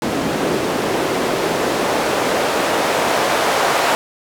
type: noise with band-pass filter sweep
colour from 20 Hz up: white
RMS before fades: -18 dBFS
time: 0.02-3.95 s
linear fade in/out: 0 ms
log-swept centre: 290 to 700 Hz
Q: 1.1
effects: none